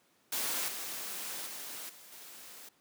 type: noise with level steps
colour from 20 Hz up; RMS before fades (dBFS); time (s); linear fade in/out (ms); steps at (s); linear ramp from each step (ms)
white; -34 / -40 / -43 / -54 / -50; 0.32-2.69; 5; 0.68 / 1.46 / 1.89 / 2.12; 5
effects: pink hiss -69 dBFS RMS until 2.8 s + high-pass 200 Hz 12 dB/octave